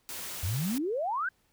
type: noise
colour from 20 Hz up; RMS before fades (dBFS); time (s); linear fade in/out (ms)
white; -39; 0.09-0.78; 0
type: exponential sweep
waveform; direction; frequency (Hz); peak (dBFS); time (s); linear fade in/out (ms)
sine; up; 82.41 to 1608; -28; 0.43-1.29; 5
effects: pink hiss -70 dBFS RMS until 1.52 s